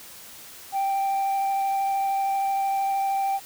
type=tone with vibrato; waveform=sine; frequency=784 Hz; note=G5; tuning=in tune; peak=-19 dBFS; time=0.72-3.4 s; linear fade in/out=50 ms; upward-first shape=sine; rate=13 Hz; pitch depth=8 cents each way; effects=tanh soft clip ceiling -21 dBFS + white hiss -44 dBFS RMS until 3.45 s